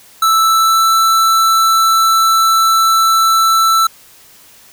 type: tone with pitch glide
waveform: square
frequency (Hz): 1318.5 to 1327.7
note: E6 to E6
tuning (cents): 0 to +12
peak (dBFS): -9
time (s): 0.22-3.87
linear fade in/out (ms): 5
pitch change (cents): +12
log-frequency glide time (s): 0.44-0.93
effects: white hiss -43 dBFS RMS until 4.72 s